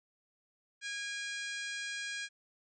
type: harmonic tone with a mistuned harmonic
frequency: 820 Hz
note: G#5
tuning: 22 cents flat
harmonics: 2 / 3 / 4 / 5 / 6 / 7 / 8 / 9 / 10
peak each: -40 / -44 / -46 / -48 / -50 / -51 / -52 / -53 / -54 dBFS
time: 0.81-2.29 s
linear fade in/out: 50 ms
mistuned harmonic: 3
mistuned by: -34 cents
effects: none